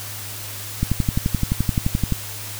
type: click train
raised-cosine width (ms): 5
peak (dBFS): -6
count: 16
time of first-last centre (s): 0.83-2.123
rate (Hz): 11.6
effects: added 103 Hz sine -36 dBFS peak until 2.59 s + white hiss -33 dBFS RMS until 2.59 s